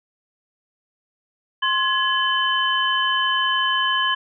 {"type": "tone cluster", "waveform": "sine", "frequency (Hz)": [1055, 1686, 3043], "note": ["C6", "G#6", "F#7"], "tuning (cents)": [14, 26, 48], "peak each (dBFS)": -22, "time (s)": [1.62, 4.15], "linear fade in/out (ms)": 10, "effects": []}